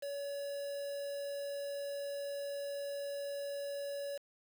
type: tone with quantisation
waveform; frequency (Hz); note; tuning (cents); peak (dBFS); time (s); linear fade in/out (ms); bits
triangle; 566; C#5; +36; -36; 0.02-4.18; 10; 8
effects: none